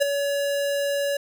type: tone with ADSR envelope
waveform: square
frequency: 566 Hz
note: C#5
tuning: 36 cents sharp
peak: -15 dBFS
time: 0-1.17 s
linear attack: 23 ms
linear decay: 9 ms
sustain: -8 dB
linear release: 4 ms
effects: none